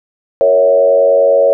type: tone with frequency modulation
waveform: sine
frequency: 555 Hz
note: C#5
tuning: 2 cents sharp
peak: -6 dBFS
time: 0.41-1.53 s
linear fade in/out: 0 ms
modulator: 90.5 Hz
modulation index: 0.89
effects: none